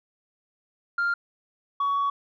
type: tone pair in turn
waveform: sine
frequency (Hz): 1396.9 / 1124.2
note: F6 / C#6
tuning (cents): 0 / +24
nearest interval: major third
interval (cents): 376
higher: first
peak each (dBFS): -20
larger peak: neither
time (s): 0.98-1.14 / 1.8-2.1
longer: second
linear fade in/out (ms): 5
effects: tanh soft clip ceiling -20 dBFS